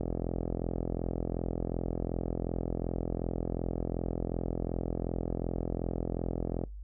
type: click train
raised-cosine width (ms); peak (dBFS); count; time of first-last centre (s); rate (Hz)
2; -19; 284; 0.01-6.638; 42.7
effects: noise-tail reverb RT60 0.2 s tail -24 dB re dry + added 50 Hz sine -40 dBFS peak until 6.83 s